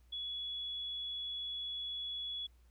sine tone, 3386 Hz, G#7, 33 cents sharp, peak -38 dBFS, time 0.12-2.47 s, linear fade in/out 10 ms, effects added 60 Hz sine -61 dBFS peak until 2.7 s + pink hiss -75 dBFS RMS until 2.7 s

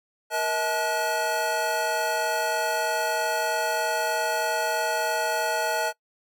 square tone cluster, 471.6 / 638 / 865 / 1458 Hz, A#4 / D#5 / A5 / F#6, +20 / +43 / -30 / -26 cents, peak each -34 / -29 / -29 / -31 dBFS, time 0.3-5.93 s, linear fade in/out 50 ms, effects noise-tail reverb RT60 0.1 s tail -22 dB re dry

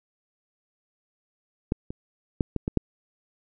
clicks, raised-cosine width 3 ms, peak -10 / -21 / -9 / -13 / -13 / -7 dBFS, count 6, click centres 1.721 / 1.905 / 2.408 / 2.563 / 2.679 / 2.773 s, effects none

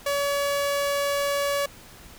sawtooth tone, 567 Hz, C#5, 39 cents sharp, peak -19 dBFS, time 0.06-1.66 s, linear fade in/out 5 ms, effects pink hiss -47 dBFS RMS until 2.18 s

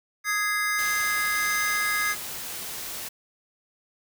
square chord, Ab major, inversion second, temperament just, 1245.9 / 1661.2 / 2077 Hz, Eb6 / Ab6 / C7, +2 / 0 / -13 cents, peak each -31 / -28 / -28 dBFS, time 0.24-2.16 s, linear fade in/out 50 ms
white noise, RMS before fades -35 dBFS, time 0.78-3.09 s, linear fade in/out 10 ms
effects none

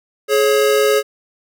square tone pair together, 422 / 548 Hz, G#4 / C#5, +28 / -20 cents, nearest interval perfect fourth, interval 452 cents, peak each -14 / -17 dBFS, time 0.28-1.03 s, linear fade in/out 50 ms, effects none

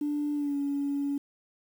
sine tone with pitch glide, 293.7 to 282.6 Hz, D4 to C#4, 0 to +34 cents, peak -26 dBFS, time 0.01-1.18 s, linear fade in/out 5 ms, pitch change -66 cents, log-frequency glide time 0.34-0.56 s, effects tanh soft clip ceiling -22 dBFS + 9-bit

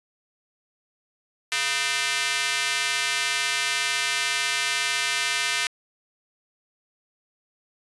square tone with high-pass filter, 139 Hz, C#3, 5 cents sharp, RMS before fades -25 dBFS, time 1.52-5.67 s, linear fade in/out 0 ms, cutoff 2100 Hz, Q 1.3, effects resampled to 24000 Hz

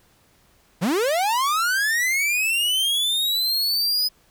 45% pulse linear sweep, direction up, 148.9 to 5040 Hz, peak -19 dBFS, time 0.81-4.09 s, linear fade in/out 20 ms, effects pink hiss -59 dBFS RMS until 4.3 s

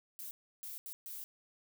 violet noise bursts at uneven times, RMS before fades -45 dBFS, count 4, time 0.19-0.31 / 0.63-0.78 / 0.86-0.93 / 1.06-1.24 s, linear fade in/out 0 ms, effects none

